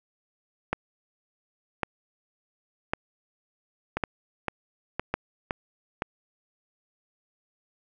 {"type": "two click trains", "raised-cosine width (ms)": 0.5, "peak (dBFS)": [-10, -12], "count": [5, 5], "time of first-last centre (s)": [[0.73, 5.14], [3.97, 6.021]], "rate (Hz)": [0.907, 1.95], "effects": []}